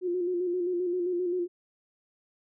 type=tone with vibrato; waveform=sine; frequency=356.5 Hz; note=F4; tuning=36 cents sharp; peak=-26 dBFS; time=0.01-1.48 s; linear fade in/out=50 ms; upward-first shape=square; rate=7.6 Hz; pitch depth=40 cents each way; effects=none